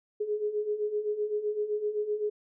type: beating tone pair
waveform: sine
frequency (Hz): 414.8 / 422.6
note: G#4 / G#4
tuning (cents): -2 / +30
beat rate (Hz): 7.8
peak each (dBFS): -34 / -29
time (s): 0.2-2.3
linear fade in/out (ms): 10
effects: none